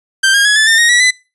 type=tone with pitch steps; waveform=sawtooth; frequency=1568 / 1624.2 / 1682.5 / 1742.8 / 1805.3 / 1870.1 / 1937.1 / 2007 Hz; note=G6 / G#6 / G#6 / A6 / A6 / A#6 / B6 / B6; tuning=0 / -39 / +22 / -17 / +44 / +5 / -34 / +27 cents; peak=-4 dBFS; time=0.23-1.11 s; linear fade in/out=10 ms; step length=110 ms; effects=noise-tail reverb RT60 0.3 s tail -23 dB re dry + resampled to 24000 Hz